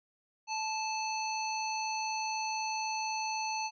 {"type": "harmonic tone", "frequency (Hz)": 874, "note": "A5", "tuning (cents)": -12, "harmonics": [1, 3, 5, 7], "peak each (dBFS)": [-34, -39, -41, -42], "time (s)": [0.47, 3.71], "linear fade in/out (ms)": 50, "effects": []}